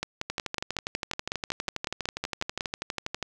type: two click trains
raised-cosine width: 0.2 ms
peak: -12 / -13 dBFS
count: 15 / 37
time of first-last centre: 0.03-2.608 / 0.3-3.227 s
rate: 5.43 / 12.3 Hz
effects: none